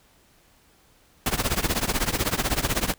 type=noise with tremolo; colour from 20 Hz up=pink; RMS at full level=-21 dBFS; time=1.26-2.94 s; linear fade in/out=2 ms; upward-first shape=triangle; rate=16 Hz; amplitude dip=95%; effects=pink hiss -59 dBFS RMS until 2.98 s